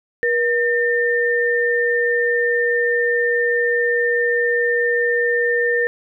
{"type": "tone pair together", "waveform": "sine", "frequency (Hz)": [478.4, 1806.2], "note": ["A#4", "A6"], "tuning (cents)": [45, 45], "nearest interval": "octave + major seventh", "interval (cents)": 2300, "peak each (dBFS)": -18, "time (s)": [0.23, 5.87], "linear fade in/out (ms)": 0, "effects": []}